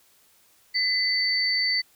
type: tone pair together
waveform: sine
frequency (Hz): 2019 / 4546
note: B6 / C#8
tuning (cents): +38 / +43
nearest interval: octave + major second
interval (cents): 1405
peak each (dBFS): -25 / -23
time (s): 0.74-1.82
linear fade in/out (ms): 20
effects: white hiss -60 dBFS RMS until 1.95 s